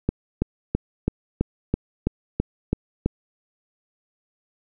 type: click train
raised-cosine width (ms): 3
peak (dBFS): -7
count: 10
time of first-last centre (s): 0.09-3.06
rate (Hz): 3.03
effects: none